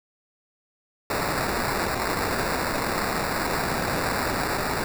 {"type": "noise with sample-and-hold", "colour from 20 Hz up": "white", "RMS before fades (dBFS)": -26, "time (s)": [1.1, 4.84], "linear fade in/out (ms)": 2, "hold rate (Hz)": 3150, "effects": []}